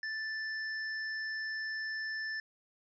square tone, 1760 Hz, A6, in tune, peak -36 dBFS, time 0.03-2.4 s, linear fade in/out 2 ms, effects resampled to 16000 Hz

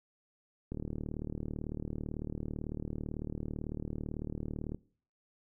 click train, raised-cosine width 3 ms, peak -25 dBFS, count 154, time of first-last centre 0.72-4.746 s, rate 38 Hz, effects noise-tail reverb RT60 0.5 s tail -22 dB re dry

